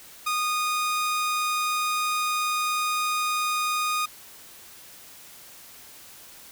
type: tone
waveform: sawtooth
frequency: 1233 Hz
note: D#6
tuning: 16 cents flat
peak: -20 dBFS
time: 0.26-4.06 s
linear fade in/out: 10 ms
effects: white hiss -47 dBFS RMS until 6.51 s